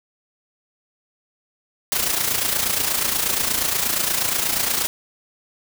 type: noise with amplitude modulation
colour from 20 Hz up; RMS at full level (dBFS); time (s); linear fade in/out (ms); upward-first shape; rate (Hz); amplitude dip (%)
white; -19; 1.92-4.87; 0; sine; 28.4; 60
effects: none